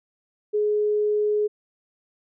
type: tone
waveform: sine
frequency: 420 Hz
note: G#4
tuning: 19 cents sharp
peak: -19 dBFS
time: 0.53-1.48 s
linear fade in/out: 20 ms
effects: none